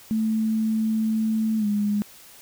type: tone with pitch glide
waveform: sine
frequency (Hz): 220 to 206.5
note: A3 to G#3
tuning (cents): 0 to -10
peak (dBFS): -20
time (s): 0.11-2.02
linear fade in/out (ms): 0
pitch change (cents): -110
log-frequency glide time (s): 1.58-1.66
effects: white hiss -48 dBFS RMS until 2.41 s